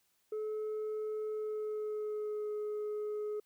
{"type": "tone with pitch glide", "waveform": "sine", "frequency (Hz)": [430, 421.4], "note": ["A4", "G#4"], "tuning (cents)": [-40, 25], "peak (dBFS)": -32, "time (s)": [0.32, 3.4], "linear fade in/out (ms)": 5, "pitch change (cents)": -35, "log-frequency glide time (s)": [1.31, 2.51], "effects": ["tanh soft clip ceiling -34 dBFS", "white hiss -75 dBFS RMS until 3.45 s"]}